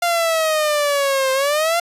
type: exponential two-way sweep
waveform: sawtooth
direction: down then up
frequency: 698 to 523.3 to 698 Hz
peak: -12 dBFS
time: 0.02-1.8 s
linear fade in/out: 5 ms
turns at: 1.32 s
effects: resampled to 32000 Hz